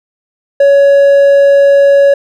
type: tone with hard clipping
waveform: sine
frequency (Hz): 560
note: C#5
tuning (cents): +18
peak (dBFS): -4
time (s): 0.6-2.14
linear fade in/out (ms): 5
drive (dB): 3
effects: none